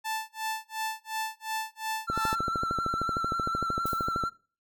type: tone with tremolo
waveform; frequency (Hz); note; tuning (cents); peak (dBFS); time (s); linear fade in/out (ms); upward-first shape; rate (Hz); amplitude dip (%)
sawtooth; 880; A5; 0; -25; 0.04-2.36; 20; sine; 2.8; 100
type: tone with vibrato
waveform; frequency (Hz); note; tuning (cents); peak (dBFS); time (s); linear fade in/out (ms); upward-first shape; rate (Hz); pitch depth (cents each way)
triangle; 1349; E6; +40; -26; 2.07-4.3; 20; square; 11; 24
type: click train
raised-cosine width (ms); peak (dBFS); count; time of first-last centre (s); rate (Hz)
2; -19; 29; 2.1-4.237; 13.1
type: noise with exponential decay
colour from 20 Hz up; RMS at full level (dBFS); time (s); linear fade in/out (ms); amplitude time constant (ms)
violet; -38; 3.86-4.27; 2; 89
effects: noise-tail reverb RT60 0.4 s tail -23 dB re dry